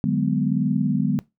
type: chord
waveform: sine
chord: G# half-diminished seventh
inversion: second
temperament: just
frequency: 149.51 / 186.89 / 207.7 / 249.2 Hz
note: D3 / F#3 / G#3 / B3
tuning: +31 / +18 / 0 / +16 cents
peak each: -24 dBFS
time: 0.04-1.19 s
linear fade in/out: 0 ms
effects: noise-tail reverb RT60 0.2 s tail -21 dB re dry